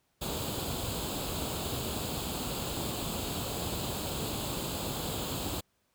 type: noise with comb filter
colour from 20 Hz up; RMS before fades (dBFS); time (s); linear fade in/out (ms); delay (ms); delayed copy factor
pink; -34; 0.21-5.61; 10; 0.26; +0.7
effects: pink hiss -74 dBFS RMS until 5.94 s + high-pass 60 Hz 12 dB/octave